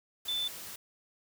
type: tone in noise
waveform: sine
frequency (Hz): 3520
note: A7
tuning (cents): 0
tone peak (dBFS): -30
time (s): 0.28-0.48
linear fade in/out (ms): 5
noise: white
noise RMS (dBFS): -44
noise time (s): 0.25-0.76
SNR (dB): +11
effects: none